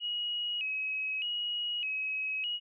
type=tone with vibrato; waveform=sine; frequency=2720 Hz; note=F7; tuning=46 cents flat; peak=-31 dBFS; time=0-2.6 s; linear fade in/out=50 ms; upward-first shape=square; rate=0.82 Hz; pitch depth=110 cents each way; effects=none